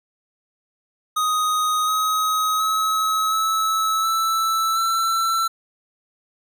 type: tone with pitch steps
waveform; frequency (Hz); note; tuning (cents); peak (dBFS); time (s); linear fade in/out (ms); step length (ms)
square; 1249 / 1266.4 / 1284.1 / 1302 / 1320.2 / 1338.6; D#6 / D#6 / E6 / E6 / E6 / E6; +6 / +30 / -46 / -22 / +2 / +26; -19; 1.16-5.48; 10; 720
effects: none